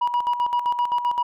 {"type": "tone with tremolo", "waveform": "sine", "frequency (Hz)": 968, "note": "B5", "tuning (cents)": -35, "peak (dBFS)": -15, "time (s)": [0.01, 1.23], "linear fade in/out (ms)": 10, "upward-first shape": "square", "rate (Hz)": 7.7, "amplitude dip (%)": 70, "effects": ["tanh soft clip ceiling -17 dBFS"]}